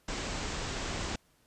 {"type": "low-pass noise", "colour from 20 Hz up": "pink", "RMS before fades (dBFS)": -36, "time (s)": [0.08, 1.16], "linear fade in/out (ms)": 5, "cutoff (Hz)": 8000, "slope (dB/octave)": 96, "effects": ["pink hiss -68 dBFS RMS until 1.46 s", "resampled to 32000 Hz"]}